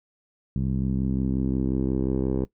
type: tone with low-pass filter sweep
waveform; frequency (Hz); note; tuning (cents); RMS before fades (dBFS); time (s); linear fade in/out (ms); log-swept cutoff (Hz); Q
10% pulse; 65.6; C2; +5; -25; 0.56-2.45; 0; 170 to 460; 1.8
effects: noise-tail reverb RT60 0.1 s tail -18 dB re dry